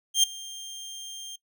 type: tone with ADSR envelope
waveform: 25% pulse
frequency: 3184 Hz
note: G7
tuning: 26 cents sharp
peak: -11 dBFS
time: 0.14-1.36 s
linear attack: 95 ms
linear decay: 6 ms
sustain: -22 dB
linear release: 6 ms
effects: noise-tail reverb RT60 0.1 s tail -20 dB re dry